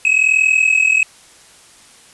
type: tone pair together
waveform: triangle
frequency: 2540 / 2581 Hz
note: D#7 / E7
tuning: +35 / -37 cents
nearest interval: unison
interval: 28 cents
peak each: -12 dBFS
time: 0.05-1.03 s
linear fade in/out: 2 ms
effects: white hiss -45 dBFS RMS until 2.13 s + resampled to 24000 Hz